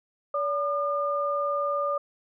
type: tone pair together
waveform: sine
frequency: 572.9 / 1208 Hz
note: D5 / D6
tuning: -43 / +48 cents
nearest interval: octave + minor second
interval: 1291 cents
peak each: -27 / -27 dBFS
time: 0.34-1.98 s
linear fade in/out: 5 ms
effects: none